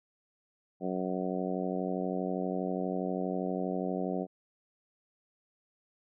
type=harmonic tone; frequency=92.4 Hz; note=F#2; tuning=2 cents flat; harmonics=2 / 3 / 4 / 5 / 6 / 7 / 8; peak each=-35 / -37 / -38 / -39 / -40 / -40 / -41 dBFS; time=0.8-4.27 s; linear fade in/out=50 ms; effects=none